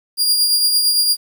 sawtooth tone with tremolo, 4817 Hz, D8, 43 cents sharp, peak -8 dBFS, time 0.17-1.17 s, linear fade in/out 50 ms, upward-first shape triangle, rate 8.8 Hz, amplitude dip 45%, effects 8-bit

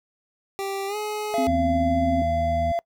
25% pulse tone with pitch glide, 392 to 422.6 Hz, G4 to G#4, 0 to +30 cents, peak -23 dBFS, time 0.59-1.47 s, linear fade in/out 0 ms, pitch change +130 cents, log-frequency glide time 0.87-0.96 s
triangle tone, 682 Hz, F5, 41 cents flat, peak -20 dBFS, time 1.34-2.79 s, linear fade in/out 0 ms
sine tone with vibrato, 261.6 Hz, C4, in tune, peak -23 dBFS, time 1.38-2.22 s, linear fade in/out 2 ms, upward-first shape sine, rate 14 Hz, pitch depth 13 cents each way
harmonic tone, 81 Hz, E2, 30 cents flat, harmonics 1 / 2 / 3, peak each -27 / -35 / -33 dBFS, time 1.47-2.72 s, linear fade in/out 5 ms
effects noise-tail reverb RT60 0.1 s tail -24 dB re dry

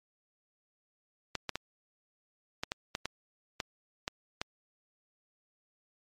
clicks, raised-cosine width 0.2 ms, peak -15 dBFS, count 10, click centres 1.353 / 1.493 / 1.556 / 2.635 / 2.719 / 2.951 / 3.056 / 3.602 / 4.079 / 4.415 s, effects MP3 64 kbps

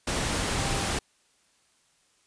sine tone in noise, 790 Hz, G5, 13 cents sharp, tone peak -38 dBFS, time 0.55-0.94 s, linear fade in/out 5 ms, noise pink, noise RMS -28 dBFS, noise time 0.07-0.99 s, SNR -13 dB, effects white hiss -66 dBFS RMS until 2.26 s + resampled to 22050 Hz

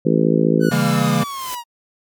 harmonic tone, 55 Hz, A1, in tune, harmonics 3 / 4 / 5 / 6 / 7 / 8 / 9, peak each -18 / -19 / -20 / -21 / -21 / -22 / -23 dBFS, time 0.05-0.7 s, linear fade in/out 10 ms
45% pulse linear sweep, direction down, 1512 to 932.3 Hz, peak -26 dBFS, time 0.6-1.64 s, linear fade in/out 50 ms
square chord, C# diminished seventh, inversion none, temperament equal with one note detuned, 138.59 / 164.81 / 200.6 / 233.1 Hz, C#3 / E3 / G3 / Bb3, 0 / 0 / +40 / 0 cents, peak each -21 dBFS, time 0.71-1.24 s, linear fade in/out 10 ms
white noise with exponential growth, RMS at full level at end -28 dBFS, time 0.9-1.55 s, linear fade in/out 5 ms, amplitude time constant 140 ms
effects MP3 96 kbps

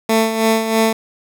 15% pulse tone with tremolo, 222.7 Hz, A3, 21 cents sharp, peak -5 dBFS, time 0.09-0.93 s, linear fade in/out 5 ms, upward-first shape sine, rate 3.1 Hz, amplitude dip 60%, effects none

